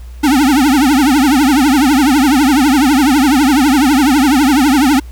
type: tone with vibrato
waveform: square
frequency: 277.2 Hz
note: C#4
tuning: in tune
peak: -8 dBFS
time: 0.23-5 s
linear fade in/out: 10 ms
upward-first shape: triangle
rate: 12 Hz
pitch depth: 230 cents each way
effects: added 60 Hz sine -27 dBFS peak until 5.11 s + pink hiss -46 dBFS RMS until 5.11 s